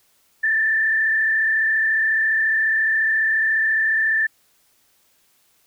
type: tone with frequency modulation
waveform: sine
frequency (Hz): 1771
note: A6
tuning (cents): +11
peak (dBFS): -16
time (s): 0.43-4.27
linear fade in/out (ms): 10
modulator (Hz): 34.4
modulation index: 1
effects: white hiss -61 dBFS RMS until 5.66 s